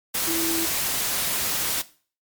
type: tone in noise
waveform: sine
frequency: 330 Hz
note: E4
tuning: 2 cents sharp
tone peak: -26 dBFS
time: 0.27-0.66 s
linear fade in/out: 10 ms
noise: white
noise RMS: -25 dBFS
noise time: 0.14-1.82 s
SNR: -4 dB
effects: noise-tail reverb RT60 0.4 s tail -17 dB re dry + MP3 96 kbps